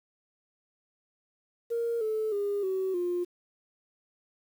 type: tone with pitch steps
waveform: sine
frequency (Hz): 466.4 / 435.2 / 406 / 378.8 / 353.5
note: A#4 / A4 / G#4 / F#4 / F4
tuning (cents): +1 / -19 / -39 / +41 / +21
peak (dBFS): -26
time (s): 1.7-3.25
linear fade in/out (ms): 20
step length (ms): 310
effects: tanh soft clip ceiling -22 dBFS + 9-bit